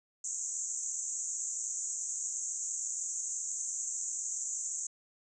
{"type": "band-pass noise", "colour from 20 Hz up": "pink", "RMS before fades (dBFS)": -37, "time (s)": [0.24, 4.87], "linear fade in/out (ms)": 5, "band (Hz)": [6400, 7700], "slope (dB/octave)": 96, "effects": []}